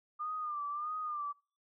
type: tone with vibrato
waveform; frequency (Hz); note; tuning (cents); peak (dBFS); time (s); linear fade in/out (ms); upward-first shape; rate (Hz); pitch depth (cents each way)
sine; 1203; D6; +41; -35; 0.19-1.33; 20; sine; 1.6; 68
effects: noise-tail reverb RT60 0.4 s tail -25 dB re dry